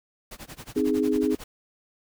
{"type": "noise with tremolo", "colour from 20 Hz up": "pink", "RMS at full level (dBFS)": -39, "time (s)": [0.31, 1.44], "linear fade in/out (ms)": 5, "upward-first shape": "sine", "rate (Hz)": 11, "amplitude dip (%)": 95}
{"type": "chord", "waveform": "sine", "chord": "Ab major", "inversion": "first", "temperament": "equal", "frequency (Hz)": [261.6, 311.1, 415.3], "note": ["C4", "Eb4", "Ab4"], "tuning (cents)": [0, 0, 0], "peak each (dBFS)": -25, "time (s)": [0.76, 1.35], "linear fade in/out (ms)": 5}
{"effects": []}